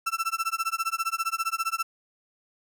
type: tone with tremolo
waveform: 35% pulse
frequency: 1337 Hz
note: E6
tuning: 24 cents sharp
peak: -21 dBFS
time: 0.06-1.83 s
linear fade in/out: 10 ms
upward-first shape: sine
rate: 15 Hz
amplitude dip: 100%
effects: none

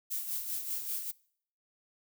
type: noise with tremolo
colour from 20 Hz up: violet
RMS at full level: -34 dBFS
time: 0.1-1.12 s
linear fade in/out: 20 ms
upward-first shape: sine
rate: 5.1 Hz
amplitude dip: 55%
effects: noise-tail reverb RT60 0.6 s tail -23 dB re dry

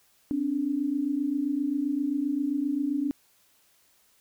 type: tone pair together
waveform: sine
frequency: 262.4 / 290 Hz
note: C4 / D4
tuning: +5 / -22 cents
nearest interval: major second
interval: 173 cents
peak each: -30 / -26 dBFS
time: 0.31-3.11 s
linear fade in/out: 0 ms
effects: white hiss -64 dBFS RMS until 4.2 s

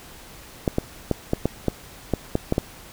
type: clicks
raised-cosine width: 2 ms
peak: -6 dBFS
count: 10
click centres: 0.678 / 0.784 / 1.113 / 1.334 / 1.456 / 1.683 / 2.137 / 2.354 / 2.524 / 2.581 s
effects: pink hiss -44 dBFS RMS until 2.92 s

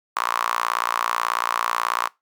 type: tone with high-pass filter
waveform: sawtooth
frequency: 58.27 Hz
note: A#1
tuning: in tune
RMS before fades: -24 dBFS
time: 0.16-2.08 s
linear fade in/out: 10 ms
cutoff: 1100 Hz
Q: 5.8
effects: noise-tail reverb RT60 0.2 s tail -22 dB re dry

